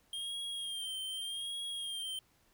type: tone with vibrato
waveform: square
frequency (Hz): 3207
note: G7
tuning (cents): +39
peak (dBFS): -38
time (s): 0.13-2.19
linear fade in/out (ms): 2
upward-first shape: sine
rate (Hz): 0.84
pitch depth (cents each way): 52
effects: pink hiss -70 dBFS RMS until 2.53 s